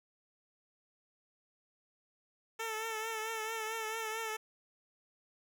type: tone with vibrato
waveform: 10% pulse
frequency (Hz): 443.4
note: A4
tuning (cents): +13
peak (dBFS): -28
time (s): 2.59-4.37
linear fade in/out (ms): 10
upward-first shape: triangle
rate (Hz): 4.5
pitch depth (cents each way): 50
effects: none